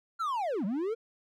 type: linear two-way sweep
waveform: triangle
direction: down then up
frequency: 1396.9 to 177.9 to 475.2 Hz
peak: -27 dBFS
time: 0.19-0.95 s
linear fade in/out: 20 ms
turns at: 0.65 s
effects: none